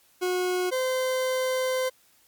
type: tone pair in turn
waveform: 40% pulse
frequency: 363.5 / 515.6 Hz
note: F#4 / C5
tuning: -31 / -26 cents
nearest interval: tritone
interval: 605 cents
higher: second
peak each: -23 dBFS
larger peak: neither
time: 0.21-0.71 / 0.71-1.9 s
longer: second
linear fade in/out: 20 ms
effects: white hiss -61 dBFS RMS until 2.27 s + MP3 96 kbps